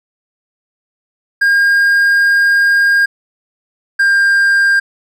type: tone pair in turn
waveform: triangle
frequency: 1616 / 1598.4 Hz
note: G#6 / G6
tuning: -48 / +33 cents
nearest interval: unison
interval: 19 cents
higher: first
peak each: -6 dBFS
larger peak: neither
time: 1.41-3.06 / 3.99-4.8 s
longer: first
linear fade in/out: 10 ms
effects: none